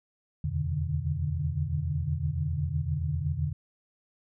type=tone cluster; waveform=sine; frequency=79.1 / 86.8 / 126.4 / 144.1 / 150.1 Hz; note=D#2 / F2 / B2 / D3 / D3; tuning=+29 / -10 / +41 / -33 / +38 cents; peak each=-36 / -31 / -35 / -35 / -32 dBFS; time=0.44-3.53 s; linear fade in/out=5 ms; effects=none